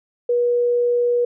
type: tone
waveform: sine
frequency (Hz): 482.9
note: B4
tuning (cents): -39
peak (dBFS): -15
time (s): 0.29-1.25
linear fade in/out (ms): 5
effects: none